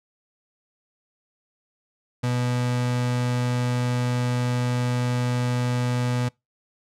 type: tone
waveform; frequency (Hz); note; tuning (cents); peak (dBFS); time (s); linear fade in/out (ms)
35% pulse; 123.3; B2; -2; -20; 2.23-6.29; 10
effects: noise-tail reverb RT60 0.2 s tail -25 dB re dry + low-pass 9000 Hz 12 dB/octave